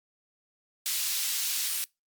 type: high-pass noise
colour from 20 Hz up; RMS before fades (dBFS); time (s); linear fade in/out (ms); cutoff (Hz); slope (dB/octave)
pink; -30; 0.86-1.84; 0; 3800; 12
effects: noise-tail reverb RT60 0.2 s tail -24 dB re dry + Opus 48 kbps